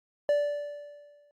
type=tone with exponential decay; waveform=triangle; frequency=583 Hz; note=D5; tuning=13 cents flat; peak=-18 dBFS; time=0.29-1.31 s; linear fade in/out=1 ms; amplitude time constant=220 ms; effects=Opus 48 kbps